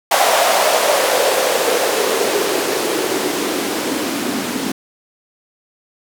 blue noise with band-pass filter sweep, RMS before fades -17 dBFS, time 0.11-4.72 s, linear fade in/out 5 ms, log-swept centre 690 to 240 Hz, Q 3.6, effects none

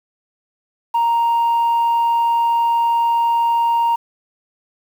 sine tone, 932.3 Hz, A#5, in tune, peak -11 dBFS, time 0.94-3.96 s, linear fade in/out 10 ms, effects tanh soft clip ceiling -12 dBFS + 7-bit

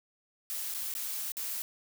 blue noise with dropouts, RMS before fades -36 dBFS, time 0.5-1.62 s, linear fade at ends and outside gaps 0 ms, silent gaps 0.74-0.747 / 0.939-0.951 / 1.32-1.369 s, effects none

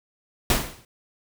pink noise with exponential decay, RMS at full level -17 dBFS, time 0.5-0.85 s, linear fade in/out 2 ms, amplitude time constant 76 ms, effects none

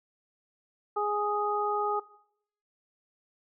harmonic tone, 415.3 Hz, G#4, in tune, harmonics 1 / 2 / 3, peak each -31 / -30 / -31 dBFS, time 0.96-2 s, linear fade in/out 10 ms, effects noise-tail reverb RT60 0.7 s tail -20 dB re dry

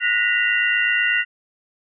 sine tone cluster, 1459 / 1870 / 1978 / 2773 Hz, F#6 / A#6 / B6 / F7, -25 / +5 / +2 / -13 cents, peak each -22 dBFS, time 0-1.25 s, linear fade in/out 50 ms, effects none

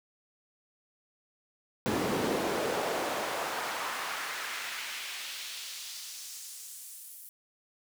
brown noise with high-pass filter sweep, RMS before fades -35 dBFS, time 1.86-7.29 s, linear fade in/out 0 ms, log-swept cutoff 250 to 12000 Hz, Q 1.2, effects none

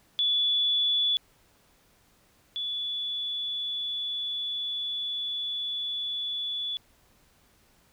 sine tone pair in turn, 3438 / 3438 Hz, A7 / A7, -41 / -41 cents, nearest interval unison, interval 0 cents, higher neither, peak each -22 / -29 dBFS, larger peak first, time 0.19-1.17 / 2.56-6.77 s, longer second, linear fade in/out 0 ms, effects pink hiss -63 dBFS RMS until 7.92 s

